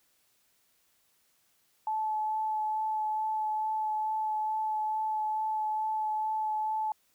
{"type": "tone with vibrato", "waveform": "sine", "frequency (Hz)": 865, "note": "A5", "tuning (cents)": -30, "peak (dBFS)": -28, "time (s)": [1.87, 6.92], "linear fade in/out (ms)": 2, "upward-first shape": "sine", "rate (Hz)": 2.3, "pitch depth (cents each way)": 11, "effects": ["white hiss -70 dBFS RMS until 7.14 s"]}